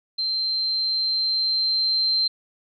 sine tone with level ramp, 4131 Hz, C8, 23 cents flat, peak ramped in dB -22 to -18 dBFS, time 0.18-2.28 s, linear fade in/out 10 ms, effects none

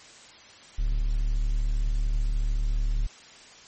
triangle tone, 36.71 Hz, D1, in tune, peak -20 dBFS, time 0.78-3.07 s, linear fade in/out 10 ms, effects white hiss -49 dBFS RMS until 3.67 s + MP3 32 kbps

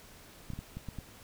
clicks, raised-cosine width 5 ms, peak -27 dBFS, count 6, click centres 0.503 / 0.535 / 0.59 / 0.77 / 0.887 / 0.987 s, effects pink hiss -54 dBFS RMS until 1.23 s

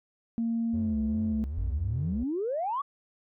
sine tone with pitch glide, 230 to 218.7 Hz, A#3 to A3, -23 to -10 cents, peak -25 dBFS, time 0.38-1.44 s, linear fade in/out 0 ms, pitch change -87 cents, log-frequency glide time 0.75-0.85 s
triangle tone with vibrato, 77.5 Hz, D#2, 6 cents flat, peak -29 dBFS, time 0.73-2.24 s, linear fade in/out 10 ms, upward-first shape sine, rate 2.5 Hz, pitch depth 290 cents each way
sine exponential sweep, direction up, 45.09 to 1174.7 Hz, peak -27 dBFS, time 1.57-2.82 s, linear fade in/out 10 ms
effects tanh soft clip ceiling -21 dBFS

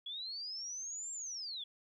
sine linear two-way sweep, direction up then down, 3322 to 7459 to 3322 Hz, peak -40 dBFS, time 0.06-1.64 s, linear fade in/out 5 ms, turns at 1.12 s, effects 13-bit

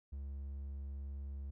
triangle tone, 69.3 Hz, C#2, in tune, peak -39 dBFS, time 0.12-1.51 s, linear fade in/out 10 ms, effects none

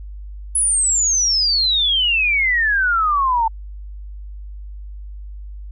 sine exponential sweep, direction down, 10350 to 880 Hz, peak -14 dBFS, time 0.55-3.48 s, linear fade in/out 5 ms, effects added 50 Hz sine -30 dBFS peak until 5.71 s

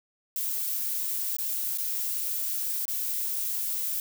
violet noise with dropouts, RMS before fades -30 dBFS, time 0.36-4 s, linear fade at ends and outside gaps 1 ms, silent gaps 1.367-1.385 / 1.775-1.783 / 2.854-2.88 s, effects none

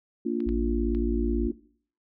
sine chord, Bb major, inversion none, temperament just, 233.1 / 291.4 / 349.6 Hz, Bb3 / D4 / F4, 0 / -13 / +2 cents, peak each -29 dBFS, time 0.25-1.52 s, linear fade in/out 10 ms
clicks, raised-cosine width 0.3 ms, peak -32 dBFS, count 3, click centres 0.404 / 0.49 / 0.949 s
sine tone, 55 Hz, A1, in tune, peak -27 dBFS, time 0.46-1.48 s, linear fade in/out 10 ms
effects noise-tail reverb RT60 0.5 s tail -17 dB re dry

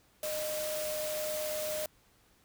sine tone in noise, 613 Hz, D#5, 26 cents flat, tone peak -34 dBFS, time 0.23-1.86 s, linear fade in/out 2 ms, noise white, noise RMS -39 dBFS, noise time 0.23-1.86 s, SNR +2 dB, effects pink hiss -66 dBFS RMS until 2.44 s

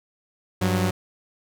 sawtooth tone pair together, 96.9 / 182.92 Hz, G2 / F#3, -20 / -20 cents, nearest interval major seventh, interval 1100 cents, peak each -19 dBFS, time 0.61-0.91 s, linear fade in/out 10 ms, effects none

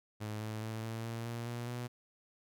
sawtooth tone with pitch steps, 106.9 / 108.89 / 110.93 / 113 / 115.1 / 117.25 / 119.44 / 121.67 Hz, A2 / A2 / A2 / A2 / A#2 / A#2 / A#2 / B2, -49 / -18 / +15 / +47 / -22 / +11 / +43 / -25 cents, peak -34 dBFS, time 0.2-1.88 s, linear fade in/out 20 ms, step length 210 ms, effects none

